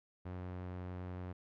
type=tone with low-pass filter; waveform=sawtooth; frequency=90.7 Hz; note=F#2; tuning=34 cents flat; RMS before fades=-44 dBFS; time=0.25-1.33 s; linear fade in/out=10 ms; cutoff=1800 Hz; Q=0.61; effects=none